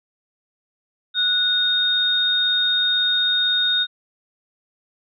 sine tone pair together, 1469 / 3702 Hz, F#6 / A#7, -13 / -13 cents, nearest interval octave + major third, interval 1600 cents, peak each -24 / -17 dBFS, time 1.14-3.87 s, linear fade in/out 50 ms, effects none

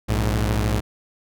sawtooth tone pair together, 59.36 / 105.9 Hz, A#1 / G#2, +32 / +34 cents, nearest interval minor seventh, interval 1002 cents, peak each -18 dBFS, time 0.08-0.81 s, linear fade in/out 20 ms, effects none

